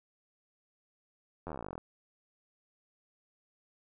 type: slowing click train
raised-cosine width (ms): 1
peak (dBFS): -26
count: 19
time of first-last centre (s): 1.47-1.779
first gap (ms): 11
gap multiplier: 1.05
effects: none